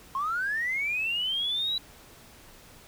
triangle linear sweep, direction up, 1046.5 to 3951 Hz, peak -23 dBFS, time 0.15-1.78 s, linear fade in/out 2 ms, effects tanh soft clip ceiling -24 dBFS + pink hiss -52 dBFS RMS until 2.87 s

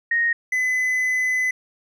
sine / triangle tone pair in turn, 1864.7 / 2015 Hz, A#6 / B6, 0 / +34 cents, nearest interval minor second, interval 134 cents, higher second, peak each -17 dBFS, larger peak neither, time 0.11-0.33 / 0.52-1.51 s, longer second, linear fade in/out 5 ms, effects none

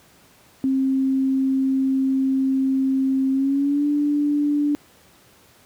sine tone with pitch glide, 266.4 to 292.2 Hz, C4 to D4, +31 to -9 cents, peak -17 dBFS, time 0.64-4.75 s, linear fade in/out 0 ms, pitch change +160 cents, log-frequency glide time 3.32-3.86 s, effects pink hiss -53 dBFS RMS until 5.65 s + high-pass 80 Hz 12 dB/octave

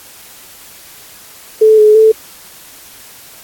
sine tone with pitch steps, 435.8 / 426 / 439.2 Hz, A4 / G#4 / A4, -17 / +44 / -3 cents, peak -3 dBFS, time 1.61-2.12 s, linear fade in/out 10 ms, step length 170 ms, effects white hiss -37 dBFS RMS until 3.43 s + AAC 64 kbps

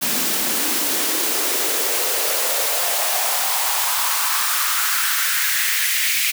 white noise with high-pass filter sweep, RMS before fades -20 dBFS, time 0.01-6.32 s, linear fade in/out 20 ms, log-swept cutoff 210 to 2300 Hz, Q 3.1, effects none

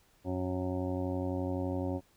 harmonic tone, 91.8 Hz, F#2, 13 cents flat, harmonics 1 / 2 / 3 / 4 / 6 / 7 / 8 / 9 / 10, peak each -36 / -42 / -35 / -40 / -39 / -50 / -46 / -52 / -49 dBFS, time 0.24-2.01 s, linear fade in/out 50 ms, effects pink hiss -67 dBFS RMS until 2.16 s

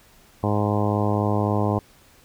harmonic tone, 103.83 Hz, G#2, in tune, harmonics 1 / 2 / 3 / 4 / 5 / 6 / 7 / 8 / 9 / 10, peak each -23 / -26 / -28 / -29 / -30 / -31 / -31 / -32 / -33 / -33 dBFS, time 0.43-1.79 s, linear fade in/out 5 ms, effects pink hiss -54 dBFS RMS until 2.24 s

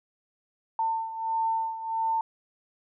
sine beating tone pair, 898 / 899.5 Hz, A5 / A5, +35 / +38 cents, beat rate 1.5 Hz, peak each -27 / -32 dBFS, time 0.79-2.21 s, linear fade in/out 2 ms, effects none

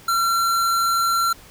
square tone, 1363 Hz, F6, 43 cents flat, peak -18 dBFS, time 0.08-1.33 s, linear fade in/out 5 ms, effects pink hiss -46 dBFS RMS until 1.5 s

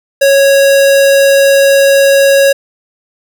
square tone, 552 Hz, C#5, 7 cents flat, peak -5 dBFS, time 0.21-2.53 s, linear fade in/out 10 ms, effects none

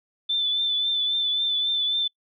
sine tone with vibrato, 3520 Hz, A7, in tune, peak -21 dBFS, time 0.29-2.08 s, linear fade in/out 10 ms, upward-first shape triangle, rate 3.7 Hz, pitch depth 37 cents each way, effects noise-tail reverb RT60 0.1 s tail -25 dB re dry

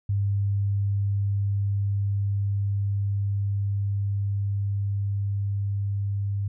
sine tone with level ramp, 100 Hz, G2, 35 cents sharp, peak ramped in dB -21 to -24 dBFS, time 0.09-6.48 s, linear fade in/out 5 ms, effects none

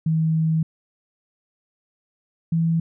sine tone pair in turn, 160 / 164.78 Hz, D#3 / E3, +49 / 0 cents, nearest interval minor second, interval 51 cents, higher second, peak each -17 dBFS, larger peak neither, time 0.06-0.63 / 2.52-2.8 s, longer first, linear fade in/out 5 ms, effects none

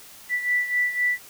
sine beating tone pair, 1969 / 1972.9 Hz, B6 / B6, -6 / -2 cents, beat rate 3.9 Hz, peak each -22 / -27 dBFS, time 0.29-1.19 s, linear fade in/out 50 ms, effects white hiss -46 dBFS RMS until 1.29 s

